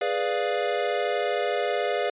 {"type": "chord", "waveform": "square", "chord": "G# diminished seventh", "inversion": "none", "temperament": "equal", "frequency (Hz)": [415.3, 493.9, 587.3, 698.5], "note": ["G#4", "B4", "D5", "F5"], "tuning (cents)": [0, 0, 0, 0], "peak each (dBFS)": -30, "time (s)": [0.01, 2.1], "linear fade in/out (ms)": 5, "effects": ["resampled to 8000 Hz"]}